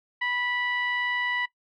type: tone with low-pass filter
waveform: 15% pulse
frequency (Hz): 982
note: B5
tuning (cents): -10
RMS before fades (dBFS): -28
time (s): 0.21-1.46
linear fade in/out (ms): 10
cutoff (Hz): 2200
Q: 3.2
effects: noise-tail reverb RT60 0.1 s tail -19 dB re dry